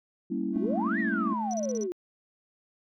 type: chord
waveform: sine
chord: G diminished seventh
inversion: none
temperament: equal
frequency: 196 / 233.1 / 277.2 / 329.6 Hz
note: G3 / Bb3 / Db4 / Fb4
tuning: 0 / 0 / 0 / 0 cents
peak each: -33 dBFS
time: 0.3-1.34 s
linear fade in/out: 10 ms
type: tone with pitch glide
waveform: triangle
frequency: 219.4 to 217.4 Hz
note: A3 to A3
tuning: -5 to -21 cents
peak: -29 dBFS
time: 0.52-1.88 s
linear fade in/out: 50 ms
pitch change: -16 cents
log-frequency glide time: 0.74-1.38 s
type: exponential two-way sweep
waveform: sine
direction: up then down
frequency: 277.2 to 1975.5 to 343.9 Hz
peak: -29 dBFS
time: 0.56-1.92 s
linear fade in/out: 0 ms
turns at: 0.99 s
type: tone bursts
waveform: sine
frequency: 5900 Hz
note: F#8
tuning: 6 cents flat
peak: -37 dBFS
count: 6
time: 1.51-1.834 s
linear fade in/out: 0 ms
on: 24 ms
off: 36 ms
effects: tanh soft clip ceiling -15 dBFS